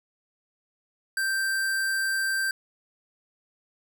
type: tone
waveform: square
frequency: 1568 Hz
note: G6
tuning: in tune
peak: -25 dBFS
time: 1.17-2.51 s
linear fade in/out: 2 ms
effects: none